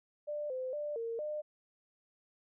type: tone with pitch steps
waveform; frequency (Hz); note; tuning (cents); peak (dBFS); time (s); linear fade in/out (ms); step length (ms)
sine; 593 / 514 / 592 / 459.6 / 603; D5 / C5 / D5 / A#4 / D5; +17 / -31 / +14 / -25 / +46; -35; 0.27-1.42; 20; 230
effects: none